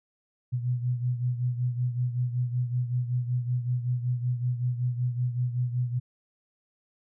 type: beating tone pair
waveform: sine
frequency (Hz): 122.6 / 127.9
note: B2 / C3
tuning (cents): -12 / -39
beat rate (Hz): 5.3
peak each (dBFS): -26 / -32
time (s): 0.52-6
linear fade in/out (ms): 20
effects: none